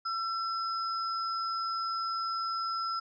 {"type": "tone pair together", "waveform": "sine", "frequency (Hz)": [1340, 5072], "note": ["E6", "D#8"], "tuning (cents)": [28, 32], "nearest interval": "octave + major seventh", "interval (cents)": 2304, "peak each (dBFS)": [-31, -38], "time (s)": [0.05, 3], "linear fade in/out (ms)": 10, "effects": []}